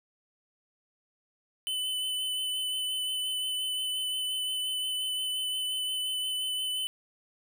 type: tone with vibrato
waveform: square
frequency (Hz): 3018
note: F#7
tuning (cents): +34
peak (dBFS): -30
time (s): 1.67-6.87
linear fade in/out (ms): 0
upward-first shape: sine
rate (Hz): 5.7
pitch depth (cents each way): 15
effects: none